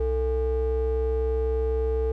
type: ring-modulated tone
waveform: triangle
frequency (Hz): 190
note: F#3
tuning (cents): +46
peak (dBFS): -17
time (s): 0-2.12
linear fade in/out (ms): 5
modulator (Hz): 254
effects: none